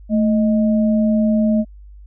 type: tone pair together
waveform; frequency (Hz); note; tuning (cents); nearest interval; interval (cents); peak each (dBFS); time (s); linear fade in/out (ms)
sine; 220 / 622.3; A3 / D#5; 0 / 0; octave + tritone; 1800; -13 / -22; 0.09-1.65; 50
effects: added 50 Hz sine -37 dBFS peak until 2.06 s